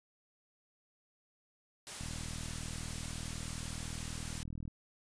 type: noise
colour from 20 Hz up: white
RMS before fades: -44 dBFS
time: 1.87-4.43 s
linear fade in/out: 0 ms
type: click train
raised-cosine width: 5 ms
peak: -31 dBFS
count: 108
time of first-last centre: 2.01-4.678 s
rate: 40.1 Hz
effects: resampled to 22050 Hz